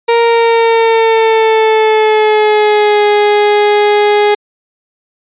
30% pulse tone with pitch glide, 466.2 to 415.3 Hz, A#4 to G#4, 0 to 0 cents, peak -4 dBFS, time 0.08-4.35 s, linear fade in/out 10 ms, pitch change -200 cents, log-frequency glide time 0.21-3.05 s, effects resampled to 8000 Hz

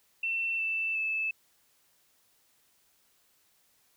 sine tone with pitch steps, 2691 / 2655 / 2620 Hz, E7 / E7 / E7, +35 / +12 / -11 cents, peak -28 dBFS, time 0.23-1.31 s, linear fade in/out 5 ms, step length 360 ms, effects white hiss -68 dBFS RMS until 3.96 s

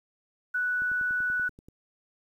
sine tone, 1480 Hz, F#6, in tune, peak -25 dBFS, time 0.54-1.49 s, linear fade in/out 10 ms
click train, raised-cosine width 3 ms, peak -35 dBFS, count 10, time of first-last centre 0.82-1.685 s, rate 10.4 Hz
effects 10-bit

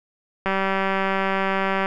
click train, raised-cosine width 0.5 ms, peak -8 dBFS, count 271, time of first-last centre 0.46-1.859 s, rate 193 Hz, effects none

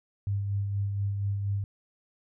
sine tone with tremolo, 100 Hz, G2, 35 cents sharp, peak -25 dBFS, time 0.27-1.64 s, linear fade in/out 0 ms, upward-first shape sine, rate 4.2 Hz, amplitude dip 35%, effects none

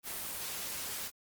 white noise, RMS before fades -39 dBFS, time 0.03-1.11 s, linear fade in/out 50 ms, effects Opus 24 kbps

